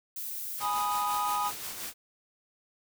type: noise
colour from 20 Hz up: violet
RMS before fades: -37 dBFS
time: 0.16-0.6 s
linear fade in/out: 5 ms
type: noise with tremolo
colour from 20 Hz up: white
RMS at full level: -37 dBFS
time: 0.57-1.94 s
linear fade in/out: 50 ms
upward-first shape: sine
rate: 5.7 Hz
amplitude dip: 40%
type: chord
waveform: triangle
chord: G# minor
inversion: none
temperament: equal with one note detuned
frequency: 828.2 / 987.8 / 1244.5 Hz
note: G#5 / B5 / D#6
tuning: -5 / 0 / 0 cents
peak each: -30 / -31 / -29 dBFS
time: 0.6-1.52 s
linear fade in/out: 50 ms
effects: none